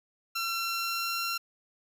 15% pulse tone with pitch glide, 1357 to 1367.2 Hz, E6 to F6, +50 to -37 cents, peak -23 dBFS, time 0.35-1.38 s, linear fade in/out 10 ms, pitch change +13 cents, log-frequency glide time 0.57-1.2 s, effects none

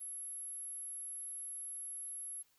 sine tone, 11175 Hz, F9, in tune, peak -39 dBFS, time 0-2.43 s, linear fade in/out 20 ms, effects tanh soft clip ceiling -41 dBFS + white hiss -73 dBFS RMS until 2.58 s

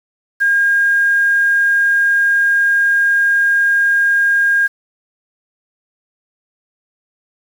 sine tone with quantisation, 1618 Hz, G#6, 46 cents flat, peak -10 dBFS, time 0.4-4.68 s, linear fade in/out 20 ms, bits 6, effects none

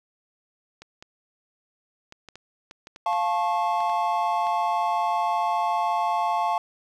clicks, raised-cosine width 0.2 ms, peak -25 dBFS, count 12, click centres 0.82 / 1.025 / 2.124 / 2.287 / 2.356 / 2.711 / 2.871 / 2.961 / 3.13 / 3.805 / 3.897 / 4.469 s
triangle chord, F augmented, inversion none, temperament just, 698.5 / 873.1 / 1091.3 Hz, F5 / A5 / C#6, 0 / -14 / -27 cents, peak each -24 / -23 / -26 dBFS, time 3.06-6.58 s, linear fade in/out 2 ms
effects none

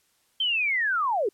sine linear sweep, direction down, 3157 to 361.2 Hz, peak -22 dBFS, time 0.4-1.29 s, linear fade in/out 5 ms, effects white hiss -67 dBFS RMS until 1.33 s + low-pass 12000 Hz 12 dB/octave

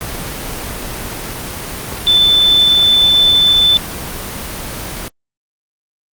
sine tone in noise, 3520 Hz, A7, in tune, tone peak -7 dBFS, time 2.07-3.77 s, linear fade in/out 0 ms, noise pink, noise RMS -24 dBFS, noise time 0.01-5.08 s, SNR +14 dB, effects Opus 24 kbps

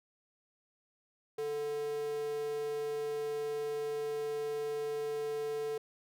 square tone with high-pass filter, 146.83 Hz, D3, in tune, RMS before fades -36 dBFS, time 1.38-5.78 s, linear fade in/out 5 ms, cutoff 430 Hz, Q 5.2, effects none

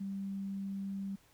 sine tone, 196 Hz, G3, in tune, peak -36 dBFS, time 0-1.16 s, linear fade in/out 10 ms, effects pink hiss -66 dBFS RMS until 1.33 s

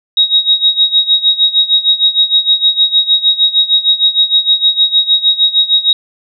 sine tone with tremolo, 3788 Hz, A#7, 27 cents sharp, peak -4 dBFS, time 0.17-5.93 s, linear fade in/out 2 ms, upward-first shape sine, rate 6.5 Hz, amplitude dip 85%, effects none

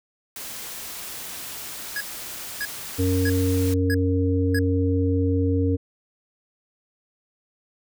white noise, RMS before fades -35 dBFS, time 0.36-3.74 s, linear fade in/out 2 ms
square tone bursts, 1665 Hz, G#6, 4 cents sharp, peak -26 dBFS, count 5, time 1.96-4.59 s, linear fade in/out 2 ms, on 46 ms, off 600 ms
harmonic tone, 92.5 Hz, F#2, in tune, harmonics 1 / 3 / 5, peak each -21 / -23 / -26 dBFS, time 2.98-5.77 s, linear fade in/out 20 ms
effects none

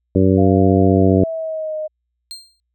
harmonic tone, 95 Hz, F#2, 46 cents sharp, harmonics 1 / 2 / 3 / 4 / 5 / 6, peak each -16 / -16 / -16 / -18 / -20 / -24 dBFS, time 0.15-1.24 s, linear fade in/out 5 ms
sine tone with pitch glide, 687 to 619.2 Hz, F5 to D#5, -29 to -9 cents, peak -21 dBFS, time 0.37-1.88 s, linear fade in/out 20 ms, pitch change -180 cents, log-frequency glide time 0.84-1.76 s
35% pulse tone with exponential decay, 4186 Hz, C8, in tune, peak -25 dBFS, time 2.31-2.6 s, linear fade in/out 0 ms, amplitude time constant 61 ms
effects added 60 Hz sine -70 dBFS peak until 2.74 s

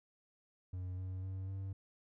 triangle tone with pitch steps, 91.5 / 93.15 / 94.84 / 96.55 Hz, F#2 / F#2 / F#2 / G2, -19 / +12 / +43 / -26 cents, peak -37 dBFS, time 0.73-1.73 s, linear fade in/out 5 ms, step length 250 ms, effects none

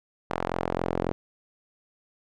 sawtooth tone with band-pass filter sweep, 43.65 Hz, F1, in tune, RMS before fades -29 dBFS, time 0.3-1.12 s, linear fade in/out 0 ms, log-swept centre 900 to 450 Hz, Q 1, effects none

